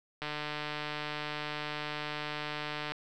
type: click train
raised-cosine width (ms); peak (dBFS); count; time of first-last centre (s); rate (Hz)
0.3; -20; 406; 0.22-2.92; 150
effects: none